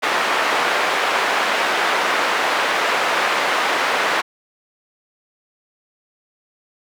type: band-pass noise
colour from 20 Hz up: white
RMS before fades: -19 dBFS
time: 0.02-4.22 s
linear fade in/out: 20 ms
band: 480 to 1800 Hz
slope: 12 dB/octave
effects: none